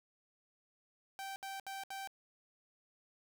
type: tone bursts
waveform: sawtooth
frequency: 779 Hz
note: G5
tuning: 11 cents flat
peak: -38 dBFS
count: 4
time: 1.19-2.074 s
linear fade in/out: 0 ms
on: 170 ms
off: 68 ms
effects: none